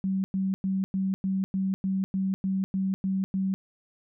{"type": "tone bursts", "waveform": "sine", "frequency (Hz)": 191.5, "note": "G3", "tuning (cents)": -40, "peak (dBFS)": -24, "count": 12, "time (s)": [0.04, 3.54], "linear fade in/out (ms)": 0, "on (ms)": 200, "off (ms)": 100, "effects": []}